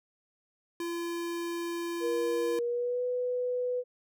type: tone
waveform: square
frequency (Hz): 341.1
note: F4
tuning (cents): -41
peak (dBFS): -33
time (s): 0.8-2.59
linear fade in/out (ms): 2
type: tone with pitch glide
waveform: sine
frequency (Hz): 474.6 to 496.2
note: A#4 to B4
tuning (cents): +31 to +8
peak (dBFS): -28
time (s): 2-3.84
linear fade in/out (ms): 50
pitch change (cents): +77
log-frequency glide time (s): 2.61-3.03
effects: none